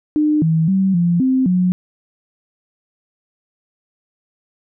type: tone with pitch steps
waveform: sine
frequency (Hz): 302.5 / 161 / 191.7 / 172.6 / 260.6 / 181.6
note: D#4 / E3 / G3 / F3 / C4 / F#3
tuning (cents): -49 / -41 / -38 / -20 / -7 / -32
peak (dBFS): -12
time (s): 0.16-1.72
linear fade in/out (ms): 0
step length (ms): 260
effects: none